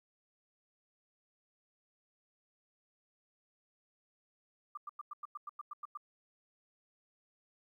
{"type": "tone bursts", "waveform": "sine", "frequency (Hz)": 1190, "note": "D6", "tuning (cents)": 22, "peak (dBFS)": -40, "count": 11, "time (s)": [4.75, 5.974], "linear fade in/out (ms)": 5, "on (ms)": 24, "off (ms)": 96, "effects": ["13-bit"]}